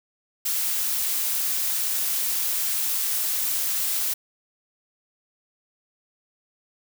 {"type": "noise", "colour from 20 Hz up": "blue", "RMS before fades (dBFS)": -25, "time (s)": [0.45, 4.14], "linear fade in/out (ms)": 10, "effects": []}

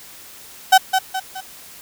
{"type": "tone with echo", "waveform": "35% pulse", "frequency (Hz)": 760, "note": "F#5", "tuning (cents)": 46, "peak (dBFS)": -5, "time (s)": [0.72, 0.78], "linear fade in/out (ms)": 10, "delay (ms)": 210, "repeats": 3, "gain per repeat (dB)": -7, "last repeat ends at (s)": 1.41, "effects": ["white hiss -41 dBFS RMS until 1.81 s"]}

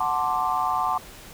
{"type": "chord", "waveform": "sine", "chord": "D dominant seventh", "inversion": "first", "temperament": "equal", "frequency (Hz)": [740, 880, 1046.5, 1174.7], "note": ["F#5", "A5", "C6", "D6"], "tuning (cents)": [0, 0, 0, 0], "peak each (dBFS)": -27, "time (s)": [0, 0.98], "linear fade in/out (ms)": 5, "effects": ["pink hiss -44 dBFS RMS until 1.33 s"]}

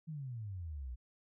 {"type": "exponential sweep", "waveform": "sine", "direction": "down", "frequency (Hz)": [164.3, 58.27], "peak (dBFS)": -40, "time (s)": [0.07, 0.96], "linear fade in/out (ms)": 20, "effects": []}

